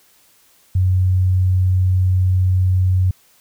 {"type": "tone", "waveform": "sine", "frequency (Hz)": 92.5, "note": "F#2", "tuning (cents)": 0, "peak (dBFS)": -12, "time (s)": [0.75, 3.11], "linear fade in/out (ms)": 5, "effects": ["white hiss -54 dBFS RMS until 3.4 s"]}